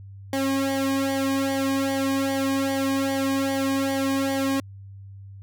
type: tone with flanger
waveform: sawtooth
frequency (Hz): 271.4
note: C#4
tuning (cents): -36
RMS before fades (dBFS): -24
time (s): 0.33-4.6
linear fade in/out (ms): 2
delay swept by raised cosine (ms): 0.76 to 1.48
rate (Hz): 2.5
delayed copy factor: -0.95
effects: added 98 Hz sine -39 dBFS peak until 5.42 s